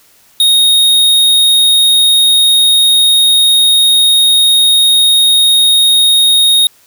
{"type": "tone", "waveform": "square", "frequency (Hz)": 3729, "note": "A#7", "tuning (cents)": 0, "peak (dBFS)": -6, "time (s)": [0.4, 6.67], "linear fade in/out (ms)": 2, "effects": ["white hiss -47 dBFS RMS until 6.86 s"]}